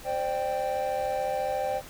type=chord; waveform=triangle; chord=C suspended second; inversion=none; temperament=equal with one note detuned; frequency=523.3 / 597.3 / 784 Hz; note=C5 / D5 / G5; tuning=0 / +29 / 0 cents; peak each=-29 / -30 / -28 dBFS; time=0.04-1.82 s; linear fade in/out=50 ms; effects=pink hiss -46 dBFS RMS until 1.89 s